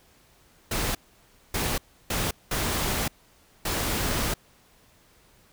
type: noise bursts at uneven times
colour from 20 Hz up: pink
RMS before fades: -27 dBFS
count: 5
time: 0.71-0.95 / 1.54-1.78 / 2.1-2.31 / 2.51-3.08 / 3.65-4.34 s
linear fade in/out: 5 ms
effects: pink hiss -59 dBFS RMS until 5.52 s